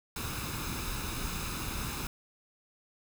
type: noise with comb filter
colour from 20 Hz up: pink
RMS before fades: -36 dBFS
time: 0.16-2.07 s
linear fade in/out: 2 ms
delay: 0.78 ms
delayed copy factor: +0.6
effects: none

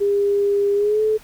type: tone with pitch glide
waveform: sine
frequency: 403.7 to 432.7 Hz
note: G#4 to A4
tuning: -49 to -29 cents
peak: -15 dBFS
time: 0-1.18 s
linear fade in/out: 20 ms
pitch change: +120 cents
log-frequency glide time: 0.75-1.02 s
effects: pink hiss -47 dBFS RMS until 1.23 s

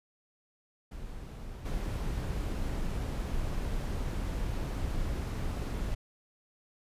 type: noise with level steps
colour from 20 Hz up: brown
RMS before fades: -42 / -33 dBFS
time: 0.91-5.95 s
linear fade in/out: 10 ms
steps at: 1.65 s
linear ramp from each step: 10 ms
effects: resampled to 32000 Hz

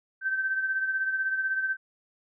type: beating tone pair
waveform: sine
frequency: 1548 / 1564 Hz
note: G6 / G6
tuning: -22 / -4 cents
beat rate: 16 Hz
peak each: -26 / -35 dBFS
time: 0.21-1.77 s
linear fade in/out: 50 ms
effects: none

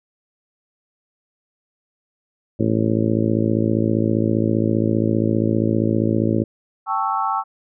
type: harmonic tone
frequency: 55.1 Hz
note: A1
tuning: 3 cents sharp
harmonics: 2 / 3 / 4 / 5 / 6 / 7 / 8 / 9 / 10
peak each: -22 / -28 / -21 / -25 / -22 / -27 / -29 / -34 / -29 dBFS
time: 2.59-6.44 s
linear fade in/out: 10 ms
type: chord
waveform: sine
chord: A dominant seventh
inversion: third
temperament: equal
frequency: 784 / 880 / 1108.7 / 1318.5 Hz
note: G5 / A5 / C#6 / E6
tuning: 0 / 0 / 0 / 0 cents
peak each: -24 dBFS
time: 6.86-7.44 s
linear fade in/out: 50 ms
effects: none

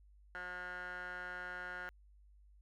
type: tone with band-pass filter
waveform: 15% pulse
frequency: 180 Hz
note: F#3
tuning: 47 cents flat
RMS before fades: -45 dBFS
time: 0.35-1.89 s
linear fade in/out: 0 ms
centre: 1400 Hz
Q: 7.9
effects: added 50 Hz sine -60 dBFS peak until 2.61 s

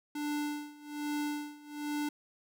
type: tone with tremolo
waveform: square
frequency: 295.1 Hz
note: D4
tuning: 8 cents sharp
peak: -32 dBFS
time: 0.15-2.09 s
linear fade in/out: 5 ms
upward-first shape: sine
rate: 1.2 Hz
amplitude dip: 90%
effects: none

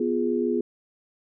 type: chord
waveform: sine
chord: F diminished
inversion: second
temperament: equal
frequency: 246.9 / 349.2 / 415.3 Hz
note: Cb4 / F4 / Ab4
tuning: 0 / 0 / 0 cents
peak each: -26 dBFS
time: 0-0.61 s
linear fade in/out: 5 ms
effects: none

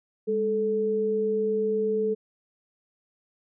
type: tone pair together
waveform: sine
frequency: 204.5 / 435.9 Hz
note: G#3 / A4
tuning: -26 / -16 cents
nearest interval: octave + minor second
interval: 1310 cents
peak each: -31 / -23 dBFS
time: 0.27-2.15 s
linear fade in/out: 20 ms
effects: none

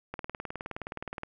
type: click train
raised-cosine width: 0.5 ms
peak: -21 dBFS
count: 22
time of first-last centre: 0.14-1.234 s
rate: 19.2 Hz
effects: none

